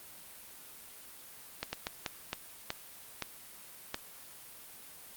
slowing click train, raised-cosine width 0.2 ms, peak -16 dBFS, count 8, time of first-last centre 1.63-3.944 s, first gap 100 ms, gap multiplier 1.39, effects white hiss -51 dBFS RMS until 5.16 s + Opus 32 kbps

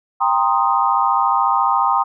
sine chord, C minor seventh, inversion second, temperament equal with one note detuned, 792.2 / 932.3 / 1046.5 / 1244.5 Hz, G5 / Bb5 / C6 / Eb6, +18 / 0 / 0 / 0 cents, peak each -19 dBFS, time 0.2-2.04 s, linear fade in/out 20 ms, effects none

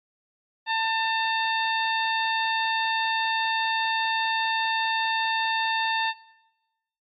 harmonic tone with a mistuned harmonic, 895 Hz, A5, 29 cents sharp, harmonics 1 / 2 / 3 / 4 / 5, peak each -25 / -27 / -32 / -32 / -37 dBFS, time 0.66-6.14 s, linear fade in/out 50 ms, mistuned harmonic 4, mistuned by +24 cents, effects noise-tail reverb RT60 1.0 s tail -20 dB re dry + MP3 48 kbps

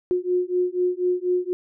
sine beating tone pair, 358.6 / 362.7 Hz, F4 / F#4, +46 / -34 cents, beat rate 4.1 Hz, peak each -23 dBFS, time 0.11-1.53 s, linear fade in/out 0 ms, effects none

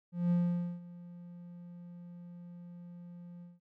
triangle tone with ADSR envelope, 174.61 Hz, F3, in tune, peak -23 dBFS, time 0.12-3.6 s, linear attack 190 ms, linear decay 490 ms, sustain -21 dB, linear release 180 ms, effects none

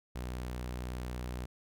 sawtooth tone, 61.74 Hz, B1, in tune, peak -33 dBFS, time 0.15-1.46 s, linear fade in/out 10 ms, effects none

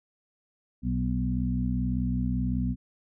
harmonic tone with a mistuned harmonic, 61.74 Hz, B1, in tune, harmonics 1 / 2 / 3 / 4, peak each -30 / -31 / -31 / -30 dBFS, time 0.82-2.76 s, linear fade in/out 50 ms, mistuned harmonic 3, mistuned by +32 cents, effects none

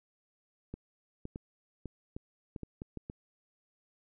clicks, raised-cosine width 3 ms, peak -27 dBFS, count 10, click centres 0.74 / 1.254 / 1.359 / 1.857 / 2.165 / 2.562 / 2.633 / 2.819 / 2.973 / 3.099 s, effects none

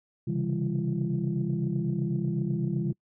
sine tone cluster, 133 / 141 / 163.8 / 198.7 / 341.6 Hz, C3 / C#3 / E3 / G3 / F4, +29 / +30 / -11 / +24 / -38 cents, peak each -31 / -33 / -30 / -31 / -35 dBFS, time 0.27-2.93 s, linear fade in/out 10 ms, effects noise-tail reverb RT60 0.1 s tail -26 dB re dry + tanh soft clip ceiling -17 dBFS

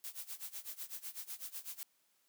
blue noise with tremolo, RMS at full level -43 dBFS, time 0.04-1.83 s, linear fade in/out 0 ms, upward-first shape sine, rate 8 Hz, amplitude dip 90%, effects white hiss -75 dBFS RMS until 2.28 s + high-pass 150 Hz 12 dB/octave

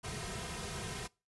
pink noise with comb filter, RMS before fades -41 dBFS, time 0.03-1.08 s, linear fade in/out 20 ms, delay 3.5 ms, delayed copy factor -1, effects noise-tail reverb RT60 0.3 s tail -24 dB re dry + resampled to 24000 Hz

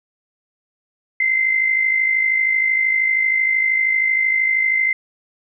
sine tone with amplitude modulation, 2075 Hz, C7, 15 cents flat, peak -12 dBFS, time 1.2-4.93 s, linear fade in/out 5 ms, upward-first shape sine, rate 52.9 Hz, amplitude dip 55%, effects none

